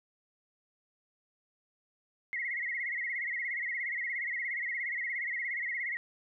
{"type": "tone with vibrato", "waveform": "sine", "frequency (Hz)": 2023, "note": "B6", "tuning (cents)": 41, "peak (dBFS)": -32, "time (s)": [2.33, 5.97], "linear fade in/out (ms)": 0, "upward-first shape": "sine", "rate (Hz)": 17, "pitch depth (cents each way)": 130, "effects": []}